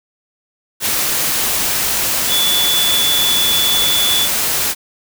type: tone in noise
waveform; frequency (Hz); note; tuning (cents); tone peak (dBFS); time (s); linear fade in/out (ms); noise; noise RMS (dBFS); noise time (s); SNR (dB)
sine; 3451; A7; -34; -14; 2.28-4.29; 50; white; -17; 0.8-4.75; 0
effects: none